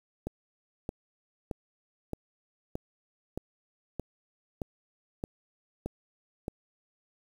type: click train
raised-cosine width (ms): 2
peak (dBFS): -20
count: 11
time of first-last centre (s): 0.27-6.481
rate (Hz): 1.61
effects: 8-bit